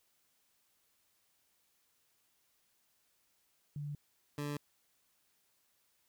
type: tone pair in turn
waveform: sine / 20% pulse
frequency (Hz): 145.9 / 145.9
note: D3 / D3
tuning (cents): -11 / -11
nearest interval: unison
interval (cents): 0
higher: neither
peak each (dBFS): -38 / -32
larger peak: second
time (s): 3.76-3.95 / 4.38-4.57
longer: neither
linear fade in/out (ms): 2
effects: white hiss -75 dBFS RMS until 6.08 s